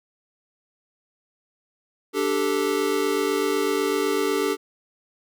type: chord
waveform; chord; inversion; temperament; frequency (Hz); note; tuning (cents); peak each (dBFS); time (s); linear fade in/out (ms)
square; D suspended fourth; none; equal; 293.7 / 392 / 440; D4 / G4 / A4; 0 / 0 / 0; -28 / -25 / -26; 2.13-4.57; 50
effects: none